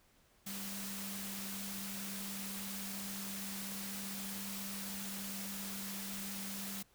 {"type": "tone in noise", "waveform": "sine", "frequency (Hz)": 197, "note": "G3", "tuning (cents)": 9, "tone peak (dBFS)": -45, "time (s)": [0.46, 6.83], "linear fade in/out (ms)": 10, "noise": "white", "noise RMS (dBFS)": -44, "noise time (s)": [0.46, 6.83], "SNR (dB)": -4, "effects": ["pink hiss -69 dBFS RMS until 6.94 s"]}